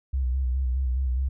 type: tone with vibrato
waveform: sine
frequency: 64.3 Hz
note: C2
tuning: 30 cents flat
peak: -22 dBFS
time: 0.13-1.29 s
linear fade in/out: 10 ms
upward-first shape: square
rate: 4.8 Hz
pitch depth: 55 cents each way
effects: none